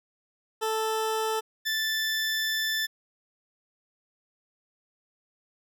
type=tone pair in turn; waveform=20% pulse; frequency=440 / 1760 Hz; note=A4 / A6; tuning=0 / 0 cents; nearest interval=2 octaves; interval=2400 cents; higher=second; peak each=-21 dBFS; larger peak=neither; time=0.61-1.41 / 1.65-2.87 s; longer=second; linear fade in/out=20 ms; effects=none